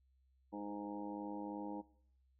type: harmonic tone with a mistuned harmonic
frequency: 103 Hz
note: G#2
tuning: 14 cents flat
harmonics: 2 / 3 / 4 / 5 / 6 / 7 / 8 / 9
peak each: -49 / -45 / -57 / -51 / -58 / -60 / -51 / -53 dBFS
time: 0.52-1.82 s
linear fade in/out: 20 ms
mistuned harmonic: 4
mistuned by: +32 cents
effects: noise-tail reverb RT60 0.7 s tail -21 dB re dry + added 65 Hz sine -70 dBFS peak until 2.39 s